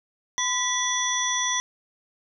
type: tone cluster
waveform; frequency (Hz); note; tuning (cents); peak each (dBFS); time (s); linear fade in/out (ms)
sine; 1013 / 1959 / 3423 / 5800 / 6060; B5 / B6 / A7 / F#8 / F#8; +44 / -15 / -48 / -35 / +40; -29; 0.38-1.6; 0
effects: none